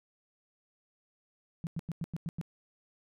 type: tone bursts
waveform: sine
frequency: 164.81 Hz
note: E3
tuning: in tune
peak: -32 dBFS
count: 7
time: 1.64-2.413 s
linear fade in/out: 0 ms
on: 29 ms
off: 95 ms
effects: none